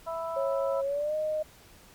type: harmonic tone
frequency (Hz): 329.6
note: E4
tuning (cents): 0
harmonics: 2 / 3 / 4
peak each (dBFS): -33 / -37 / -39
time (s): 0.06-0.82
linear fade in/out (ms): 20
type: tone with pitch glide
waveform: sine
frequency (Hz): 547 to 617.5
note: C#5 to D#5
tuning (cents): -23 to -13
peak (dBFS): -27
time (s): 0.36-1.43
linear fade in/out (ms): 10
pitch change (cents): +210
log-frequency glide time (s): 0.83-1.15
effects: pink hiss -55 dBFS RMS until 1.94 s + Opus 48 kbps